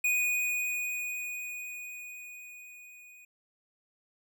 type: tone with level ramp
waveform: square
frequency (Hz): 2474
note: D#7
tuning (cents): -10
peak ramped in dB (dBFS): -25 to -52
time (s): 0.04-3.25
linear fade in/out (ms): 5
effects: none